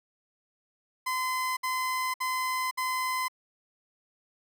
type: tone bursts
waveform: 30% pulse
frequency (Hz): 1025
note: C6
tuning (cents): -36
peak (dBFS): -25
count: 4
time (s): 1.06-3.283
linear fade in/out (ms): 10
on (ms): 510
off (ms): 61
effects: none